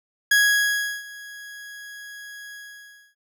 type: tone with ADSR envelope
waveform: 40% pulse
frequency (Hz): 1661.2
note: G#6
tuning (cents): 0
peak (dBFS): -13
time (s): 0.31-3.15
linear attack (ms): 6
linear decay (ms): 710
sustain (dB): -23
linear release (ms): 620
effects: none